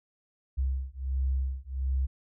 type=beating tone pair; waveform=sine; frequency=65.41 / 66.81 Hz; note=C2 / C2; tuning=0 / +37 cents; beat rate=1.4 Hz; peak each=-30 dBFS; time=0.57-2.07 s; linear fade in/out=20 ms; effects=none